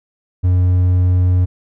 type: tone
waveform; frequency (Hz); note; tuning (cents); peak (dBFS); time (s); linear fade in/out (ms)
triangle; 90.5; F#2; -38; -8; 0.43-1.46; 20
effects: none